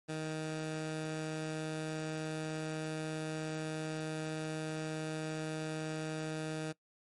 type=tone; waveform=15% pulse; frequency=156.7 Hz; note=D#3; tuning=13 cents sharp; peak=-30 dBFS; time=0.08-6.73 s; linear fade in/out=20 ms; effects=noise-tail reverb RT60 0.1 s tail -21 dB re dry + MP3 48 kbps